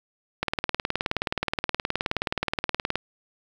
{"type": "click train", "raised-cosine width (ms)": 0.3, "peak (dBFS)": -8, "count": 49, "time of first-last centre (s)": [0.43, 2.956], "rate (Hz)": 19, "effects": ["7-bit"]}